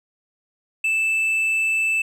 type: tone with hard clipping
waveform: sine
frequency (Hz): 2638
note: E7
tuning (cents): +1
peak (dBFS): -19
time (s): 0.84-2.02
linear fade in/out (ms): 5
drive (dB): 3
effects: none